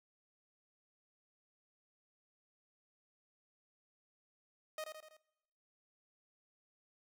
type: tone with echo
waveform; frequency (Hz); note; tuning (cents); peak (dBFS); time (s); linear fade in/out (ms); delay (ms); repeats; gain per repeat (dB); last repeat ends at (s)
sawtooth; 622.3; D#5; 0; -36; 4.78-4.84; 2; 82; 4; -5; 5.168
effects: noise-tail reverb RT60 1.0 s tail -23 dB re dry